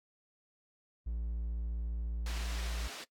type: tone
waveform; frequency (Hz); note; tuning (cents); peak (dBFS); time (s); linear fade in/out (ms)
triangle; 57.2; A#1; -32; -32; 1.06-2.88; 10
type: band-pass noise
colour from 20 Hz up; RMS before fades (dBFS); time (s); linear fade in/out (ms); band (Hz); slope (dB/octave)
white; -46; 2.26-3.04; 2; 240 to 4700; 12
effects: noise-tail reverb RT60 0.1 s tail -21 dB re dry + AAC 64 kbps